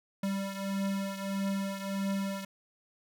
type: beating tone pair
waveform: square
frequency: 195.6 / 197.2 Hz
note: G3 / G3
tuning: -4 / +11 cents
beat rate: 1.6 Hz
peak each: -33 / -38 dBFS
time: 0.23-2.45 s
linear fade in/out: 5 ms
effects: none